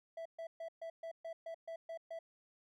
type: tone bursts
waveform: triangle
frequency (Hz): 659.3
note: E5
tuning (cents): 0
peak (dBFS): -40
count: 10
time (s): 0.17-2.19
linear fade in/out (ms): 5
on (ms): 85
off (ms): 130
effects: none